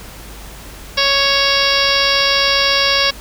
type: harmonic tone with a mistuned harmonic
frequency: 554.4 Hz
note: C#5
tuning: in tune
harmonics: 1 / 2 / 3 / 4 / 5 / 6 / 7 / 8 / 9 / 10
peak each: -21 / -21 / -21 / -21 / -21 / -21 / -21 / -21 / -21 / -21 dBFS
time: 0.97-3.11 s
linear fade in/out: 10 ms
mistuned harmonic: 8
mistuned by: +46 cents
effects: added 50 Hz sine -36 dBFS peak until 3.2 s + pink hiss -36 dBFS RMS until 3.2 s

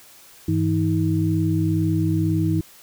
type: tone cluster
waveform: sine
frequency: 99.6 / 161.6 / 318.1 Hz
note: G2 / E3 / D#4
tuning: +28 / -34 / +38 cents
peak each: -22 dBFS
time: 0.48-2.61 s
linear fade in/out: 5 ms
effects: white hiss -48 dBFS RMS until 2.82 s

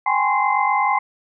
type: tone cluster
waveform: sine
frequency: 785 / 832 / 1030 / 1079 / 2076 Hz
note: G5 / G#5 / C6 / C#6 / C7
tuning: +2 / +3 / -28 / -47 / -14 cents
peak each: -24 / -20 / -21 / -24 / -24 dBFS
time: 0.06-0.99 s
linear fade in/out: 5 ms
effects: none

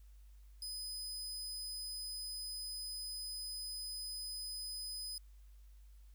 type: tone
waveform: sawtooth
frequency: 5010 Hz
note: D#8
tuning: 11 cents sharp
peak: -39 dBFS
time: 0.62-5.18 s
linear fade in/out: 2 ms
effects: added 50 Hz sine -55 dBFS peak until 6.14 s + white hiss -75 dBFS RMS until 6.14 s

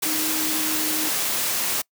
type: tone in noise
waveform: sine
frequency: 310.4 Hz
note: D#4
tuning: 4 cents flat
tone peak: -29 dBFS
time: 0.05-1.09 s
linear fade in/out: 10 ms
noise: white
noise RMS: -24 dBFS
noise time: 0.02-1.82 s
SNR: -8 dB
effects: noise-tail reverb RT60 0.1 s tail -25 dB re dry + high-pass 150 Hz 12 dB/octave

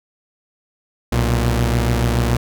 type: tone pair together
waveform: sawtooth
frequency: 62.3 / 117.6 Hz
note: B1 / A#2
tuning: +16 / +16 cents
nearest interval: major seventh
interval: 1100 cents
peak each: -14 dBFS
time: 1.12-2.37 s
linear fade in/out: 5 ms
effects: none

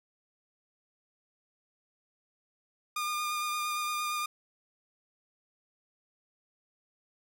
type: tone with vibrato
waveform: sawtooth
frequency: 1212 Hz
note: D#6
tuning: 46 cents flat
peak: -27 dBFS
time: 2.96-4.26 s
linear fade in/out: 5 ms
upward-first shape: triangle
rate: 8.7 Hz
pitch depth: 19 cents each way
effects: none

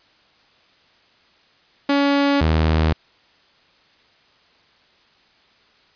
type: tone pair in turn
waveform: sawtooth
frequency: 282.1 / 79.16 Hz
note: C#4 / D#2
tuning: +30 / +30 cents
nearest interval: octave + minor seventh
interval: 2200 cents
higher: first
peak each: -11 dBFS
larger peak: neither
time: 1.89-2.41 / 2.41-2.93 s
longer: neither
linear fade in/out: 5 ms
effects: white hiss -56 dBFS RMS until 5.95 s + resampled to 11025 Hz

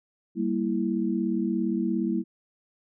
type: chord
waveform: sine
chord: E diminished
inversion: first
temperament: equal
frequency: 196 / 233.1 / 329.6 Hz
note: G3 / Bb3 / E4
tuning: 0 / 0 / 0 cents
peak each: -28 dBFS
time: 0.35-2.24 s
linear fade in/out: 50 ms
effects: none

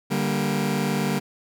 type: chord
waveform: sawtooth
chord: G minor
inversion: second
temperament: just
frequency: 147 / 196 / 235.2 Hz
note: D3 / G3 / Bb3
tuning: +2 / 0 / +16 cents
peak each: -23 / -21 / -23 dBFS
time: 0.1-1.2 s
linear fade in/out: 20 ms
effects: none

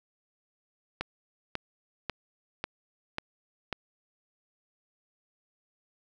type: click train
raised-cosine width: 0.3 ms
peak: -15 dBFS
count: 6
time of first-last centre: 1.01-3.727 s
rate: 1.84 Hz
effects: none

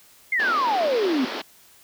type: exponential sweep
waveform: sine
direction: down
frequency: 2161 to 242.7 Hz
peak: -19 dBFS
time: 0.32-1.25 s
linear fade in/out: 5 ms
type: band-pass noise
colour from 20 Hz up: pink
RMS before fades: -31 dBFS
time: 0.39-1.42 s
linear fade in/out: 10 ms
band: 240 to 5100 Hz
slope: 48 dB/octave
effects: white hiss -53 dBFS RMS until 1.83 s

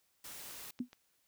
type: noise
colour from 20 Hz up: white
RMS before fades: -48 dBFS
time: 0.24-0.71 s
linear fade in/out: 5 ms
type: click train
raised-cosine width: 0.2 ms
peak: -36 dBFS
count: 4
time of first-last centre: 0.51-0.931 s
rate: 7.13 Hz
type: tone with exponential decay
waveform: sine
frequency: 246.9 Hz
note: B3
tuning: in tune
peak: -30 dBFS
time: 0.8-0.89 s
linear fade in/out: 5 ms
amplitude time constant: 18 ms
effects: white hiss -75 dBFS RMS until 1.27 s

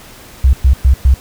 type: tone bursts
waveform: sine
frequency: 65.41 Hz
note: C2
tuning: in tune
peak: -4 dBFS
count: 4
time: 0.44-1.142 s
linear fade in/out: 5 ms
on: 93 ms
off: 110 ms
effects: pink hiss -37 dBFS RMS until 1.2 s

